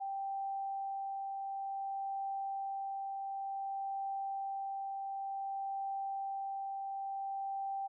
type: tone with tremolo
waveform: sine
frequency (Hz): 784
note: G5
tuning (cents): 0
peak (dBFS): -35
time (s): 0-7.88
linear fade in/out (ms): 20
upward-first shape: triangle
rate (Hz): 0.55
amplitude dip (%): 25
effects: none